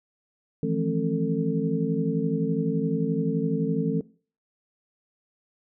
sine tone cluster, 159.9 / 171.6 / 215 / 267.6 / 446.8 Hz, D#3 / F3 / A3 / C4 / A4, +48 / -30 / -40 / +39 / +27 cents, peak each -29 dBFS, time 0.63-4.01 s, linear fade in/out 2 ms, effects noise-tail reverb RT60 0.4 s tail -20 dB re dry

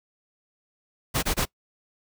pink noise bursts, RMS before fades -24 dBFS, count 3, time 1.14-1.455 s, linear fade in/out 20 ms, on 89 ms, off 24 ms, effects noise-tail reverb RT60 0.1 s tail -23 dB re dry

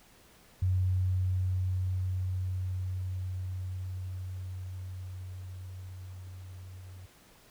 sine tone with level ramp, 92.5 Hz, F#2, in tune, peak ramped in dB -24 to -44 dBFS, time 0.62-7.06 s, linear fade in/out 5 ms, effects pink hiss -59 dBFS RMS until 7.5 s

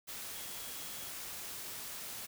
sine tone in noise, 3322 Hz, G#7, in tune, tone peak -55 dBFS, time 0.33-1.1 s, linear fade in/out 20 ms, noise white, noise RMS -44 dBFS, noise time 0.07-2.27 s, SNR -14 dB, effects none

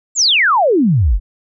sine exponential sweep, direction down, 7700 to 38.89 Hz, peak -9 dBFS, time 0.15-1.2 s, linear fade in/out 50 ms, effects none

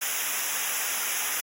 white noise with comb filter, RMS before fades -29 dBFS, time 0.01-1.41 s, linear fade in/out 10 ms, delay 0.23 ms, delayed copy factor -1, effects AAC 48 kbps

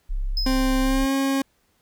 sine tone, 33.51 Hz, C1, 42 cents sharp, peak -22 dBFS, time 0.09-1.06 s, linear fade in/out 20 ms
triangle tone with exponential decay, 5100 Hz, D#8, 42 cents sharp, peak -21 dBFS, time 0.37-0.93 s, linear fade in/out 2 ms, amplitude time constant 120 ms
40% pulse tone with pitch glide, 261.6 to 271.6 Hz, C4 to C#4, 0 to -35 cents, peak -19 dBFS, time 0.46-1.42 s, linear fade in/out 5 ms, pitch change +65 cents, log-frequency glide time 0.8-1.13 s
effects pink hiss -66 dBFS RMS until 1.81 s

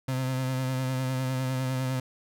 35% pulse tone with vibrato, 130 Hz, C3, 11 cents flat, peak -25 dBFS, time 0.08-2 s, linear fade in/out 5 ms, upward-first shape sine, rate 9.9 Hz, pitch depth 30 cents each way, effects none

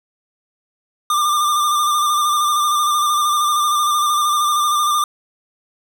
square tone with vibrato, 1194 Hz, D6, 28 cents sharp, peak -15 dBFS, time 1.1-5.04 s, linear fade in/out 2 ms, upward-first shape square, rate 13 Hz, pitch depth 27 cents each way, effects none

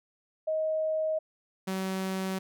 sine / sawtooth tone pair in turn, 629 / 189.67 Hz, D#5 / F#3, +19 / +43 cents, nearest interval octave + major sixth, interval 2076 cents, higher first, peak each -26 dBFS, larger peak neither, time 0.47-1.19 / 1.67-2.39 s, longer neither, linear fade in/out 10 ms, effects none

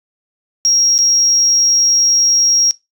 sine tone with dropouts, 5610 Hz, F8, 7 cents sharp, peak -8 dBFS, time 0.65-2.71 s, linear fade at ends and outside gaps 0 ms, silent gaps 0.98-0.988 s, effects noise-tail reverb RT60 0.2 s tail -20 dB re dry + tanh soft clip ceiling -5 dBFS

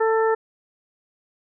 harmonic tone, 445 Hz, A4, 20 cents sharp, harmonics 1 / 2 / 3 / 4, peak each -18 / -24 / -28 / -30 dBFS, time 0-0.35 s, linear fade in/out 10 ms, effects none

